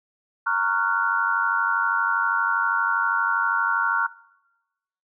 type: chord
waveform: sine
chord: Gb major seventh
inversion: first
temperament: just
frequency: 925 / 1110 / 1387.5 / 1480 Hz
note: Bb5 / Db6 / F6 / Gb6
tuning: -14 / +2 / -12 / 0 cents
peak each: -28 / -27 / -23 / -26 dBFS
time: 0.46-4.07 s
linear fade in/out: 10 ms
effects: noise-tail reverb RT60 1.0 s tail -21 dB re dry